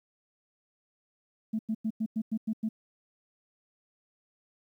sine tone bursts, 220 Hz, A3, in tune, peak -26 dBFS, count 8, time 1.53-2.69 s, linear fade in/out 10 ms, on 61 ms, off 96 ms, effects tanh soft clip ceiling -22 dBFS + 11-bit

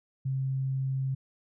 sine tone, 133.4 Hz, C3, 34 cents sharp, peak -27 dBFS, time 0.25-1.15 s, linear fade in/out 10 ms, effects none

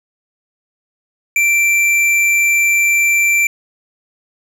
triangle tone with hard clipping, 2349 Hz, D7, in tune, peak -12 dBFS, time 1.36-3.47 s, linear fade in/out 2 ms, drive 14 dB, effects none

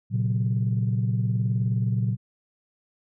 sine chord, F# major, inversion first, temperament equal with one note detuned, 116.54 / 135.66 / 185 Hz, A#2 / C#3 / F#3, 0 / -37 / 0 cents, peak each -22 / -28 / -28 dBFS, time 0.1-2.17 s, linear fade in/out 50 ms, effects tanh soft clip ceiling -14 dBFS

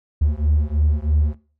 triangle beating tone pair, 73.4 / 76.5 Hz, D2 / D#2, 0 / -29 cents, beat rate 3.1 Hz, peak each -16 dBFS, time 0.21-1.35 s, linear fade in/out 10 ms, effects noise-tail reverb RT60 0.4 s tail -19 dB re dry + tanh soft clip ceiling -7 dBFS

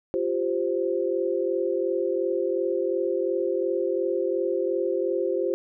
sine chord, F suspended second, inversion none, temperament equal, 349.2 / 392 / 523.3 Hz, F4 / G4 / C5, 0 / 0 / 0 cents, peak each -27 dBFS, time 0.14-5.54 s, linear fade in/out 0 ms, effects none

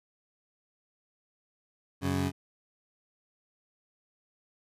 20% pulse tone pair together, 92.5 / 138.59 Hz, F#2 / C#3, 0 / 0 cents, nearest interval perfect fifth, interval 700 cents, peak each -25 / -27 dBFS, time 2.01-2.32 s, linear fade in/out 50 ms, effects resampled to 32000 Hz

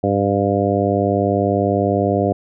harmonic tone, 100 Hz, G2, 35 cents sharp, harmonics 1 / 2 / 3 / 4 / 5 / 6 / 7, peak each -22 / -22 / -22 / -22 / -22 / -22 / -22 dBFS, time 0.03-2.33 s, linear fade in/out 10 ms, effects none

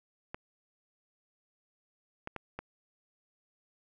clicks, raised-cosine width 0.5 ms, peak -23 dBFS, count 4, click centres 0.345 / 2.274 / 2.363 / 2.59 s, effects none

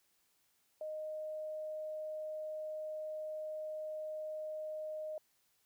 sine tone, 619 Hz, D#5, 9 cents flat, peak -39 dBFS, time 0.81-5.18 s, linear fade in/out 2 ms, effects white hiss -75 dBFS RMS until 5.65 s

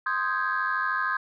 sine chord, Ab major seventh, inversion first, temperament equal, 1046.5 / 1244.5 / 1568 / 1661.2 Hz, C6 / Eb6 / G6 / Ab6, 0 / 0 / 0 / 0 cents, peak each -29 dBFS, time 0.06-1.17 s, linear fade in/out 5 ms, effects tanh soft clip ceiling -17 dBFS

